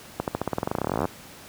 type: accelerating click train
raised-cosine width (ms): 1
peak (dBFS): -10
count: 26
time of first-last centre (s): 0.2-1.054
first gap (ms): 78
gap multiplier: 0.92
effects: pink hiss -45 dBFS RMS until 1.48 s + high-pass 80 Hz 12 dB/octave